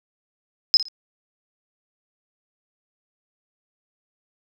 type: tone with echo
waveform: sine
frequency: 5100 Hz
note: D#8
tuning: 42 cents sharp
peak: -10 dBFS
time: 0.74-0.77 s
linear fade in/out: 0 ms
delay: 57 ms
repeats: 2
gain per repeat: -13 dB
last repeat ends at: 0.884 s
effects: none